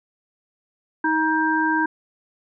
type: harmonic tone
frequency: 315.8 Hz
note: D#4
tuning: 26 cents sharp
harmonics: 1 / 3 / 5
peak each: -22 / -22 / -22 dBFS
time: 1.04-1.86 s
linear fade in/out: 5 ms
effects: none